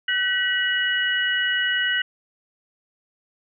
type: tone cluster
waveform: sine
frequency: 1512 / 1931 / 2921 Hz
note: F#6 / B6 / F#7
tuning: +37 / -39 / -23 cents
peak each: -24 dBFS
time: 0.08-2.02 s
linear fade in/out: 5 ms
effects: none